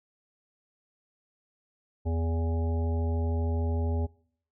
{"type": "harmonic tone with a mistuned harmonic", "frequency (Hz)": 82.41, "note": "E2", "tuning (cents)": 0, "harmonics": [1, 3, 5, 7, 9, 10], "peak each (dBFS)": [-26, -36, -38, -42, -49, -44], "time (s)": [2.05, 4.07], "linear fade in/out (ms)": 20, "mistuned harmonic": 9, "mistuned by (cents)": -42, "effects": ["noise-tail reverb RT60 0.6 s tail -23 dB re dry"]}